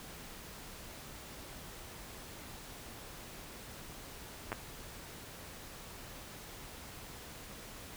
clicks, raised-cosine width 0.5 ms, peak -21 dBFS, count 2, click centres 4.519 / 4.528 s, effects pink hiss -49 dBFS RMS until 7.96 s

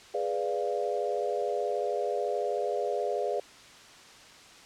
sine chord, G# diminished seventh, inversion none, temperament equal, 415.3 / 493.9 / 587.3 / 698.5 Hz, G#4 / B4 / D5 / F5, 0 / 0 / 0 / 0 cents, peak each -32 / -33 / -33 / -34 dBFS, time 0.14-3.4 s, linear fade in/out 5 ms, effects white hiss -51 dBFS RMS until 4.65 s + low-pass 6000 Hz 12 dB/octave

